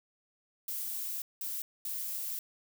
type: noise bursts at uneven times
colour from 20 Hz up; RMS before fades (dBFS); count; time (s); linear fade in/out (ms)
violet; -37; 3; 0.68-1.22 / 1.41-1.62 / 1.85-2.39; 2
effects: none